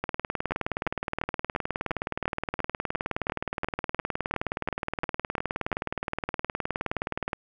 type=two click trains; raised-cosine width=0.5 ms; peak=-13 / -13 dBFS; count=141 / 16; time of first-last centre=0.04-7.332 / 0.52-5.728 s; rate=19.2 / 2.88 Hz; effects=none